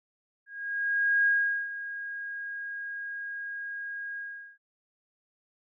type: tone with ADSR envelope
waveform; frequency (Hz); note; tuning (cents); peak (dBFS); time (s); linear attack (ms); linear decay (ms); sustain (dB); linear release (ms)
sine; 1634; G#6; -29; -20; 0.46-4.58; 800; 420; -14; 400
effects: none